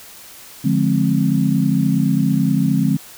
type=chord; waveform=sine; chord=D half-diminished seventh; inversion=none; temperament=just; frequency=146.83 / 176.2 / 211.4 / 264.3 Hz; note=D3 / F3 / Ab3 / C4; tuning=0 / +16 / +31 / +18 cents; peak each=-19 dBFS; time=0.64-2.97 s; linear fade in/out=10 ms; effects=white hiss -40 dBFS RMS until 3.17 s